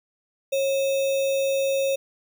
sine tone with sample-and-hold, 545 Hz, C#5, 29 cents flat, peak -20 dBFS, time 0.52-1.96 s, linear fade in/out 10 ms, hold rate 3150 Hz, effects none

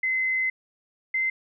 sine tone pair in turn, 2051 / 2072 Hz, C7 / C7, -35 / -17 cents, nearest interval unison, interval 18 cents, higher second, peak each -22 dBFS, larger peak neither, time 0.03-0.5 / 1.14-1.3 s, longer first, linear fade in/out 5 ms, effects none

